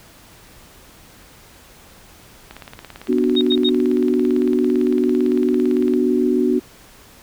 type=click train; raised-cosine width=0.3 ms; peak=-19 dBFS; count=62; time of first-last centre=2.51-5.937 s; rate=17.8 Hz
type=chord; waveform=sine; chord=B minor; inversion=none; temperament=equal; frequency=246.9 / 293.7 / 370 Hz; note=B3 / D4 / F#4; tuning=0 / 0 / 0 cents; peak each=-18 / -20 / -18 dBFS; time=3.08-6.6 s; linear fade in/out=20 ms
type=tone bursts; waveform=sine; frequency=3729 Hz; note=A#7; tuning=in tune; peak=-17 dBFS; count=3; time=3.36-3.697 s; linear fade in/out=10 ms; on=55 ms; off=86 ms
effects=pink hiss -46 dBFS RMS until 7.22 s